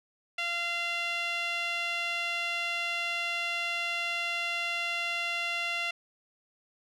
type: tone with band-pass filter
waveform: sawtooth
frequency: 689 Hz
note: F5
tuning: 24 cents flat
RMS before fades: -32 dBFS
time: 0.38-5.91 s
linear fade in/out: 5 ms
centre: 2600 Hz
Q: 2.8
effects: none